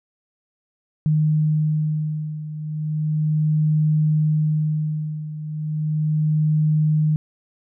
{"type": "beating tone pair", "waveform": "sine", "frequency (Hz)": [153.6, 153.95], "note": ["D#3", "D#3"], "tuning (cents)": [-22, -18], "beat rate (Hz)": 0.35, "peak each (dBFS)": [-19, -23], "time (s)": [1.06, 7.16], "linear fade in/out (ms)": 0, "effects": []}